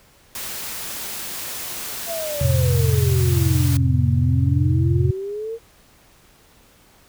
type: noise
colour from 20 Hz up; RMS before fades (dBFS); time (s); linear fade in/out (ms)
white; -30; 0.35-3.77; 2
type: exponential two-way sweep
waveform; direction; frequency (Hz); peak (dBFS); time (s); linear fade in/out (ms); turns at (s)
sine; down then up; 689 to 233.1 to 465.1; -25; 2.06-5.59; 50; 4.1
type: chord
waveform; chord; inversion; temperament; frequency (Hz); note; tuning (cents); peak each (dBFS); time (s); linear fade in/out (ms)
sine; F major; none; equal; 87.31 / 110 / 130.81; F2 / A2 / C3; 0 / 0 / 0; -19 / -22 / -18; 2.41-5.11; 5
effects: pink hiss -53 dBFS RMS until 7.08 s